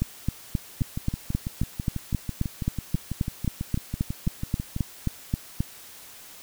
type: two click trains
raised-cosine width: 5 ms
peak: -11 / -16 dBFS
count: 22 / 25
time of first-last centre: 0.02-5.605 / 0.81-4.764 s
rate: 3.76 / 6.07 Hz
effects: white hiss -46 dBFS RMS until 6.42 s